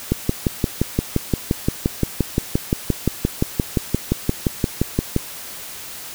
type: click train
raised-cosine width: 3 ms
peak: -3 dBFS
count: 30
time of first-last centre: 0.12-5.163 s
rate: 5.75 Hz
effects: white hiss -34 dBFS RMS until 6.14 s